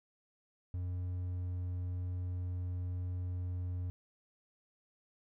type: tone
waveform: triangle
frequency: 89.9 Hz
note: F#2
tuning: 49 cents flat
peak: -33 dBFS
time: 0.74-3.9 s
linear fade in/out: 0 ms
effects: none